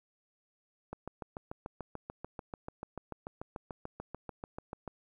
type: click train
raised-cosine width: 1 ms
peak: -26 dBFS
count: 28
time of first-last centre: 0.93-4.877 s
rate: 6.84 Hz
effects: 11-bit